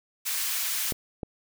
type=high-pass noise; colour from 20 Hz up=white; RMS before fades=-29 dBFS; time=0.25-0.93 s; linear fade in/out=20 ms; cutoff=1400 Hz; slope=12 dB/octave
type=clicks; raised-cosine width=2 ms; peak=-19 dBFS; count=2; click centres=0.922 / 1.232 s
effects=none